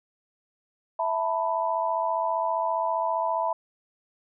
sine chord, E suspended fourth, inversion none, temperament equal with one note detuned, 659.3 / 892.8 / 987.8 Hz, E5 / A5 / B5, 0 / +25 / 0 cents, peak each -28 / -29 / -27 dBFS, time 0.99-3.53 s, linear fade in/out 5 ms, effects none

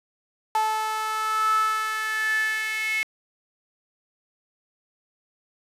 sawtooth tone with high-pass filter sweep, 435.3 Hz, A4, 19 cents flat, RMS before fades -25 dBFS, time 0.55-3.03 s, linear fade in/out 0 ms, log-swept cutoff 920 to 2200 Hz, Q 9.7, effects resampled to 32000 Hz + 9-bit

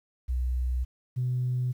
sine tone pair in turn, 62.6 / 125.5 Hz, B1 / B2, +24 / +28 cents, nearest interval octave, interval 1204 cents, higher second, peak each -24 / -24 dBFS, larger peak neither, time 0.28-0.85 / 1.16-1.73 s, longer neither, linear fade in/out 20 ms, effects tanh soft clip ceiling -21 dBFS + 10-bit

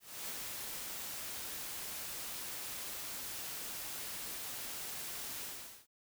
white noise with ADSR envelope, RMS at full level -41 dBFS, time 0-5.87 s, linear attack 290 ms, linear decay 42 ms, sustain -2 dB, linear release 440 ms, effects none

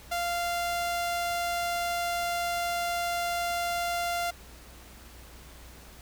sawtooth tone, 694 Hz, F5, 11 cents flat, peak -24 dBFS, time 0.11-4.31 s, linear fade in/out 10 ms, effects added 60 Hz sine -50 dBFS peak until 6.01 s + pink hiss -51 dBFS RMS until 6.01 s

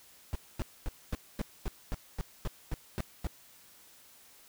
brown noise bursts, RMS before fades -32 dBFS, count 12, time 0.33-3.27 s, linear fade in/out 0 ms, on 25 ms, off 240 ms, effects white hiss -58 dBFS RMS until 4.48 s

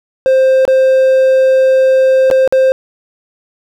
triangle tone with dropouts, 525 Hz, C5, 6 cents sharp, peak -4 dBFS, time 0.26-2.72 s, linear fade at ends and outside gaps 0 ms, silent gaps 0.652-0.678 / 2.302-2.312 / 2.476-2.525 s, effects none

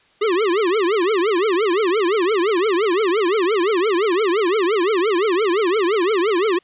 square tone with vibrato, 389.9 Hz, G4, 9 cents flat, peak -16 dBFS, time 0.21-6.59 s, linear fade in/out 10 ms, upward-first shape triangle, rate 5.8 Hz, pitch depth 300 cents each way, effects white hiss -56 dBFS RMS until 6.63 s + resampled to 8000 Hz

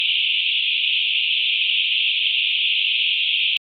pink band-pass noise, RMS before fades -20 dBFS, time 0-3.57 s, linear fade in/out 0 ms, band 2500 to 3500 Hz, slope 96 dB/octave, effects Opus 48 kbps

